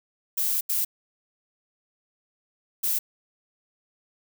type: noise bursts at uneven times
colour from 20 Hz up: violet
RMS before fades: -25 dBFS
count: 3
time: 0.37-0.61 / 0.69-0.85 / 2.83-2.99 s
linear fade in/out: 10 ms
effects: none